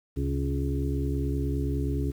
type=harmonic tone with a mistuned harmonic; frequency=69.6 Hz; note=C#2; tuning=8 cents sharp; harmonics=1 / 2 / 4 / 5 / 6; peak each=-28 / -31 / -32 / -37 / -37 dBFS; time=0.16-2.12 s; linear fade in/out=20 ms; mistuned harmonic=2; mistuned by=-53 cents; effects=9-bit